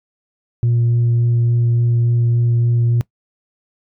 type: tone with vibrato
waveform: sine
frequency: 118.4 Hz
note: A#2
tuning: 27 cents sharp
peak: -10 dBFS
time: 0.63-3.01 s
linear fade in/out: 0 ms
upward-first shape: sine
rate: 3.5 Hz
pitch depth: 8 cents each way
effects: noise-tail reverb RT60 0.1 s tail -23 dB re dry + tanh soft clip ceiling -10 dBFS